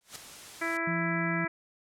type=noise with exponential growth; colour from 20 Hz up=white; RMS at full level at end=-36 dBFS; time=0.01-0.16 s; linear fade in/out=0 ms; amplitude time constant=32 ms
type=noise; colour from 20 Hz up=white; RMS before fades=-46 dBFS; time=0.15-0.77 s; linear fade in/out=0 ms
type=harmonic tone; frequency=331.6 Hz; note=E4; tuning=10 cents sharp; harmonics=1 / 2 / 3 / 4 / 5 / 6 / 7; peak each=-35 / -38 / -40 / -37 / -35 / -35 / -38 dBFS; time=0.61-1.48 s; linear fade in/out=10 ms
type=tone; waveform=sine; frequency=170.1 Hz; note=F3; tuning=45 cents flat; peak=-31 dBFS; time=0.87-1.45 s; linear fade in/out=5 ms
effects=low-pass 10000 Hz 12 dB/octave